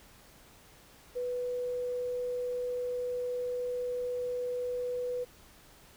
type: tone with quantisation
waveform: sine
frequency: 493.9 Hz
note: B4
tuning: in tune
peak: -31 dBFS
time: 1.15-5.25 s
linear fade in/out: 20 ms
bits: 10
effects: pink hiss -57 dBFS RMS until 5.96 s